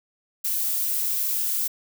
violet noise, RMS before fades -25 dBFS, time 0.44-1.68 s, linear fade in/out 10 ms, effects none

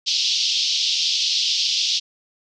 white band-pass noise, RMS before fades -21 dBFS, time 0.06-2 s, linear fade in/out 20 ms, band 2900 to 5500 Hz, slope 48 dB/octave, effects none

